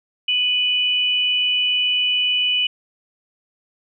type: tone pair together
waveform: sine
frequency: 2489 / 2971 Hz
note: D#7 / F#7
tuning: 0 / +6 cents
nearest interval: minor third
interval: 306 cents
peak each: -23 / -17 dBFS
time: 0.28-2.67 s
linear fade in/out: 5 ms
effects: none